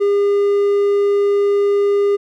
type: tone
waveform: triangle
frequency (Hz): 404.5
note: G#4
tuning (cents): -46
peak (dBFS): -10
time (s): 0-2.17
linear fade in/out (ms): 20
effects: none